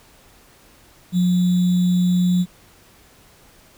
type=tone with sample-and-hold; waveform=sine; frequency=179.5 Hz; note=F3; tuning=48 cents sharp; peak=-14 dBFS; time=1.12-2.46 s; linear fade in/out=50 ms; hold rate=3675 Hz; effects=pink hiss -51 dBFS RMS until 3.77 s